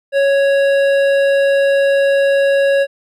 triangle tone with hard clipping, 554.4 Hz, C#5, in tune, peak -12 dBFS, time 0.12-2.87 s, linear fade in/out 50 ms, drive 15 dB, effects none

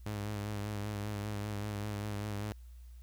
sawtooth tone with vibrato, 103.83 Hz, G#2, in tune, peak -32 dBFS, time 0.06-2.52 s, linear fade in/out 0 ms, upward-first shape sine, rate 5.1 Hz, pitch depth 38 cents each way, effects added 60 Hz sine -48 dBFS peak until 3.02 s + white hiss -70 dBFS RMS until 3.02 s

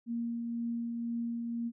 sine tone with tremolo, 234 Hz, A#3, 7 cents sharp, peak -31 dBFS, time 0.06-1.72 s, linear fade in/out 50 ms, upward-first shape triangle, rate 2 Hz, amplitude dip 30%, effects none

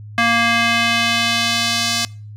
square tone with band-pass filter sweep, 232.8 Hz, A#3, 2 cents flat, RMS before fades -17 dBFS, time 0.18-2.05 s, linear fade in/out 0 ms, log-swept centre 1900 to 5000 Hz, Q 1.3, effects noise-tail reverb RT60 0.4 s tail -23 dB re dry + added 105 Hz sine -32 dBFS peak until 2.36 s

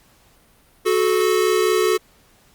square tone pair together, 369.3 / 433.9 Hz, F#4 / A4, -3 / -24 cents, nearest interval minor third, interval 279 cents, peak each -19 dBFS, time 0.85-1.98 s, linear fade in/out 20 ms, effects pink hiss -55 dBFS RMS until 2.54 s + Opus 48 kbps

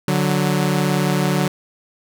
sawtooth tone pair together, 146.72 / 185 Hz, D3 / F#3, -1 / 0 cents, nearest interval major third, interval 401 cents, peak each -15 dBFS, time 0.08-1.48 s, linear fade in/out 2 ms, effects none

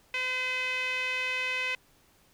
sawtooth tone with band-pass filter, 510 Hz, C5, 44 cents flat, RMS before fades -31 dBFS, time 0.14-1.75 s, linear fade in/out 2 ms, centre 2400 Hz, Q 5, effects pink hiss -63 dBFS RMS until 2.33 s

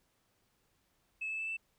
sine tone with pitch steps, 2600 / 2618 / 2636 / 2655 Hz, E7 / E7 / E7 / E7, -24 / -13 / -1 / +12 cents, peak -34 dBFS, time 1.21-1.57 s, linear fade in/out 10 ms, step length 90 ms, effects tanh soft clip ceiling -31 dBFS + pink hiss -75 dBFS RMS until 1.78 s

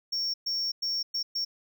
triangle tone bursts at uneven times, 5490 Hz, F8, 31 cents flat, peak -26 dBFS, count 5, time 0.12-0.34 / 0.46-0.72 / 0.82-1.03 / 1.14-1.23 / 1.35-1.45 s, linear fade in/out 10 ms, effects none

